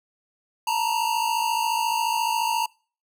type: tone pair together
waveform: square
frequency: 896 / 950.3 Hz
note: A5 / A#5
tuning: +31 / +33 cents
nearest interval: minor second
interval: 102 cents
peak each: -25 dBFS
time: 0.67-2.66 s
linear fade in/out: 5 ms
effects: noise-tail reverb RT60 0.4 s tail -25 dB re dry